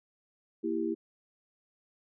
sine chord, E diminished, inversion second, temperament equal with one note detuned, 233.1 / 329.6 / 394.7 Hz, Bb3 / E4 / G4, 0 / 0 / +12 cents, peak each -36 / -31 / -34 dBFS, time 0.63-0.95 s, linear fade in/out 20 ms, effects none

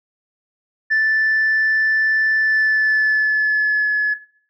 sine tone with pitch glide, 1759 to 1706 Hz, A6 to G#6, -1 to +46 cents, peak -12 dBFS, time 0.9-4.15 s, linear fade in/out 20 ms, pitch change -53 cents, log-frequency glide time 2.38-3.91 s, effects noise-tail reverb RT60 0.5 s tail -17 dB re dry + tanh soft clip ceiling -11 dBFS

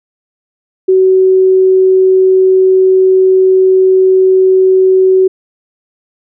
sine tone, 376.3 Hz, F#4, 29 cents sharp, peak -4 dBFS, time 0.88-5.28 s, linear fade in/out 10 ms, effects none

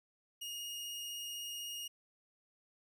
sawtooth tone with vibrato, 2860 Hz, F7, 41 cents sharp, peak -38 dBFS, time 0.41-1.88 s, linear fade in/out 10 ms, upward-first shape triangle, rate 16 Hz, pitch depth 10 cents each way, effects none

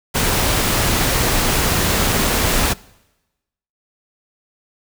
pink noise, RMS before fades -17 dBFS, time 0.14-2.74 s, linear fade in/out 20 ms, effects noise-tail reverb RT60 1.0 s tail -23 dB re dry

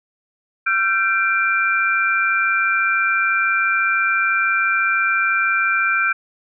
sine tone cluster, 1363 / 1557 / 2368 Hz, F6 / G6 / D7, -43 / -12 / +14 cents, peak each -20 / -19 / -20 dBFS, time 0.66-6.13 s, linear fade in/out 10 ms, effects none

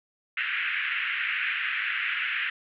pink band-pass noise, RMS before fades -29 dBFS, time 0.37-2.5 s, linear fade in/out 5 ms, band 1500 to 2800 Hz, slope 48 dB/octave, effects none

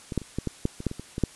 clicks, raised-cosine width 3 ms, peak -19 / -11 / -27 / -14 / -14 / -10 / -22 / -11 / -21 / -23 / -17 / -8 dBFS, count 12, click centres 0.122 / 0.177 / 0.217 / 0.386 / 0.473 / 0.654 / 0.804 / 0.867 / 0.914 / 0.996 / 1.181 / 1.237 s, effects white hiss -49 dBFS RMS until 1.35 s + resampled to 24000 Hz

